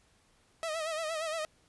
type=tone with vibrato; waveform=sawtooth; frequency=638 Hz; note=D#5; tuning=43 cents sharp; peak=-29 dBFS; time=0.63-1.45 s; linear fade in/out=0 ms; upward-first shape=sine; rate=8.6 Hz; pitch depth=73 cents each way; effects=pink hiss -67 dBFS RMS until 1.68 s + resampled to 24000 Hz